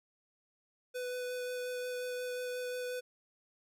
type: tone with vibrato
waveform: square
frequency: 497.9 Hz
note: B4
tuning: 14 cents sharp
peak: -37 dBFS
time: 0.94-3.01 s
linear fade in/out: 20 ms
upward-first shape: sine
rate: 5.6 Hz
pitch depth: 9 cents each way
effects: none